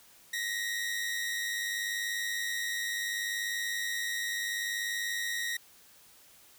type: tone pair together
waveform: sawtooth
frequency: 1876.3 / 1977 Hz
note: A#6 / B6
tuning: +11 / +1 cents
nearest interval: minor second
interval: 90 cents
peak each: -29 / -35 dBFS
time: 0.33-5.57 s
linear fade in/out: 5 ms
effects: white hiss -58 dBFS RMS until 6.58 s